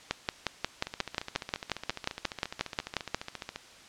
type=two click trains; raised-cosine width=0.2 ms; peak=-19 / -10 dBFS; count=40 / 18; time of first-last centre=0.87-3.56 / 0.11-3.146 s; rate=14.5 / 5.6 Hz; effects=white hiss -52 dBFS RMS until 3.88 s + low-pass 6000 Hz 12 dB/octave